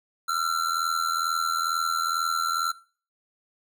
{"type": "tone with amplitude modulation", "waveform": "square", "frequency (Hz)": 1355, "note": "E6", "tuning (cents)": 47, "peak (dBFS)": -21, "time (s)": [0.28, 2.72], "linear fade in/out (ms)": 10, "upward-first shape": "sine", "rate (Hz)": 82.2, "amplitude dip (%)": 80, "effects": ["noise-tail reverb RT60 0.4 s tail -19 dB re dry"]}